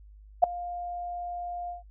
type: tone with ADSR envelope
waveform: sine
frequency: 704 Hz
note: F5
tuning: 14 cents sharp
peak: -11 dBFS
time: 0.42-1.83 s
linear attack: 18 ms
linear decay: 3 ms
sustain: -22 dB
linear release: 140 ms
effects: noise-tail reverb RT60 0.1 s tail -18 dB re dry + added 51 Hz sine -48 dBFS peak until 1.9 s